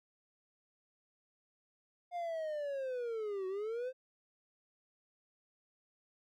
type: linear two-way sweep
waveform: triangle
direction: down then up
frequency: 712 to 370.2 to 525 Hz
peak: -34 dBFS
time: 2.11-3.93 s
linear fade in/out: 50 ms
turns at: 3.47 s
effects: none